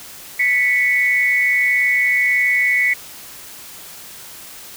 sine tone pair together, 1975.5 / 2217 Hz, B6 / C#7, 0 / 0 cents, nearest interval major second, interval 200 cents, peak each -16 dBFS, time 0.39-2.94 s, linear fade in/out 10 ms, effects white hiss -37 dBFS RMS until 4.76 s

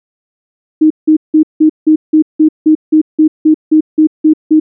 sine tone bursts, 311.1 Hz, D#4, in tune, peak -3 dBFS, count 15, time 0.81-4.6 s, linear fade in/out 10 ms, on 94 ms, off 170 ms, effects none

